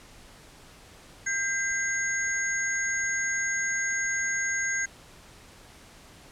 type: tone cluster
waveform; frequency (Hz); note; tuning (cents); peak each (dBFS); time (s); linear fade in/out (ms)
sine; 1592 / 2041 / 6600; G6 / C7 / G#8; +26 / -44 / -12; -29 / -31 / -30; 1.26-4.86; 10
effects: pink hiss -51 dBFS RMS until 6.31 s + low-pass 10000 Hz 12 dB/octave